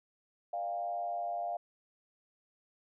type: tone with frequency modulation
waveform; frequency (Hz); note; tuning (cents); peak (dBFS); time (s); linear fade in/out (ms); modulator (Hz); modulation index
sine; 698.5; F5; 0; -33; 0.53-1.57; 5; 101; 0.7
effects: none